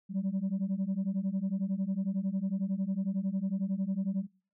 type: beating tone pair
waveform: sine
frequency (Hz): 187 / 198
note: F#3 / G3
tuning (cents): +19 / +18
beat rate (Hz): 11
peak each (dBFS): -30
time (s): 0.09-4.27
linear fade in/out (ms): 50
effects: noise-tail reverb RT60 0.4 s tail -26 dB re dry + tanh soft clip ceiling -26 dBFS

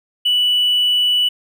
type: tone with hard clipping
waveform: triangle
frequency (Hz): 2960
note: F#7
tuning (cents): 0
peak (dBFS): -13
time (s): 0.25-1.29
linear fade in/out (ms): 10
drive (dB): 4
effects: none

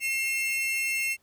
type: tone pair together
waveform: 45% pulse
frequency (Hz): 2139 / 2698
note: C7 / E7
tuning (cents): +38 / +40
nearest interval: major third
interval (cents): 402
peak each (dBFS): -30 / -28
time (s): 0-1.17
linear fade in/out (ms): 50
effects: pink hiss -68 dBFS RMS until 1.22 s

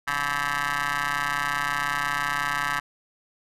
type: ring-modulated tone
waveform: 15% pulse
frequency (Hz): 145.6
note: D3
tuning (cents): -15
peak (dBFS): -15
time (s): 0.07-2.8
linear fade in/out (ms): 10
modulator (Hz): 1440
effects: resampled to 32000 Hz

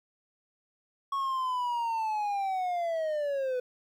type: linear sweep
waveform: triangle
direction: down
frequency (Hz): 1108.7 to 493.9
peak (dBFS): -26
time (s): 1.12-3.6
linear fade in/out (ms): 5
effects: 11-bit

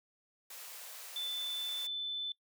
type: high-pass noise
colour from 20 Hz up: white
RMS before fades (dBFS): -48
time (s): 0.5-1.87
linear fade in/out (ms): 5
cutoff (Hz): 470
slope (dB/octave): 48
type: tone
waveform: sine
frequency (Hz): 3517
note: A7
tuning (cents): -1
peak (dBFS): -35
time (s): 1.16-2.32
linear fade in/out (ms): 2
effects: noise-tail reverb RT60 0.1 s tail -23 dB re dry

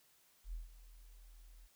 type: tone with ADSR envelope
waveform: sine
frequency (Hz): 41.2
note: E1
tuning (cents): 0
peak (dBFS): -39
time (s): 0.44-1.68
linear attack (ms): 89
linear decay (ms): 150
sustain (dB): -16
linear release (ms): 32
effects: white hiss -70 dBFS RMS until 1.75 s

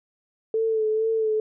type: tone with vibrato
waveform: sine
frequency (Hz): 440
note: A4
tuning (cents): 0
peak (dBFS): -20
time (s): 0.54-1.4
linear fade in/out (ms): 2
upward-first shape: sine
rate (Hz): 2.2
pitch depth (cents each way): 33
effects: none

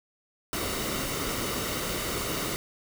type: noise with comb filter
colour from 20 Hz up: pink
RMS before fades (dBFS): -31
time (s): 0.53-2.56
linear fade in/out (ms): 0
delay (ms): 1.2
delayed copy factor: -0.5
effects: none

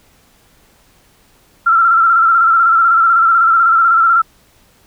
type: tone with vibrato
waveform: sine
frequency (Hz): 1350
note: E6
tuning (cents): +41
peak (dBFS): -7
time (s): 1.66-4.22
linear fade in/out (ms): 10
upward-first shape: square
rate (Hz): 16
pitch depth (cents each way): 41
effects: pink hiss -51 dBFS RMS until 4.86 s

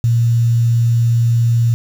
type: tone with quantisation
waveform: sine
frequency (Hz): 117.3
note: A#2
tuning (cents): +11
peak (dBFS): -10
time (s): 0.04-1.74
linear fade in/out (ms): 0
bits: 6
effects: none

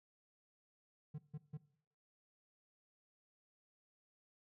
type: tone bursts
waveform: triangle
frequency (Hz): 150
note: D3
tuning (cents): +37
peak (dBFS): -40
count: 3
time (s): 1.14-1.575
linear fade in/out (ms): 10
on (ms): 45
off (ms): 150
effects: noise-tail reverb RT60 0.6 s tail -18 dB re dry

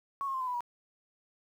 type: tone with pitch steps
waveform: sine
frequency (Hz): 1109 / 1078.1 / 1048 / 1018.7 / 990.3 / 962.7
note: C#6 / C#6 / C6 / C6 / B5 / B5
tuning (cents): 0 / -49 / +2 / -47 / +4 / -45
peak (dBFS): -31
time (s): 0.21-0.606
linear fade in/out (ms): 0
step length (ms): 66
effects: 10-bit

